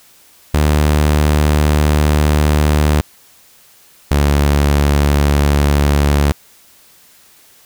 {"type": "tone pair in turn", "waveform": "sawtooth", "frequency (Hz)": [75, 72.06], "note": ["D2", "D2"], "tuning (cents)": [37, -32], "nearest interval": "minor second", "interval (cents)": 69, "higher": "first", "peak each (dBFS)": -6, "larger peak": "neither", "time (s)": [[0.54, 3.01], [4.11, 6.32]], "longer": "first", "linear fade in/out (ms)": 0, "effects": ["white hiss -47 dBFS RMS until 7.65 s"]}